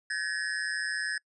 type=tone with amplitude modulation; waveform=square; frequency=1703 Hz; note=G#6; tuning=43 cents sharp; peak=-26 dBFS; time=0.1-1.18 s; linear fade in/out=5 ms; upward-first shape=sine; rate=160 Hz; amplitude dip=95%; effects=noise-tail reverb RT60 0.1 s tail -26 dB re dry + resampled to 24000 Hz